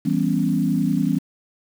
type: chord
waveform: sine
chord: C# half-diminished seventh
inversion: first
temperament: equal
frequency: 164.81 / 196 / 246.9 / 277.2 Hz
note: E3 / G3 / B3 / C#4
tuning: 0 / 0 / 0 / 0 cents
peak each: -23 dBFS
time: 0.05-1.19 s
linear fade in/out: 10 ms
effects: 7-bit